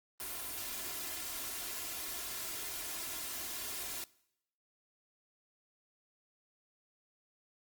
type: noise with comb filter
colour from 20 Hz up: white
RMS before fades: -41 dBFS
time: 0.2-4.04 s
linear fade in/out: 0 ms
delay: 2.9 ms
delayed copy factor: +0.55
effects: noise-tail reverb RT60 0.8 s tail -22 dB re dry + Opus 32 kbps